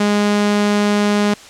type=tone; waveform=sawtooth; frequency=206.5 Hz; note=G#3; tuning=10 cents flat; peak=-9 dBFS; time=0-1.34 s; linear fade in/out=5 ms; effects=white hiss -39 dBFS RMS until 1.49 s + low-pass 7000 Hz 12 dB/octave